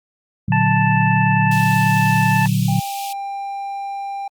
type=chord; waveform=sine; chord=Bb augmented; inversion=none; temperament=equal; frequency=116.54 / 146.83 / 185 Hz; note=Bb2 / D3 / F#3; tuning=0 / 0 / 0 cents; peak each=-19 dBFS; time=0.48-2.8 s; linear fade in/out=5 ms
type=harmonic tone; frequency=880 Hz; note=A5; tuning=in tune; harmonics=1 / 2 / 3; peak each=-18 / -22 / -24 dBFS; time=0.52-2.46 s; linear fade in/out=2 ms
type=high-pass noise; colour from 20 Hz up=pink; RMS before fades=-33 dBFS; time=1.51-3.13 s; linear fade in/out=5 ms; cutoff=2400 Hz; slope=96 dB/octave
type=tone; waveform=triangle; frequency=794 Hz; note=G5; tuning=22 cents sharp; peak=-22 dBFS; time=2.68-4.28 s; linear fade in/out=5 ms
effects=Opus 32 kbps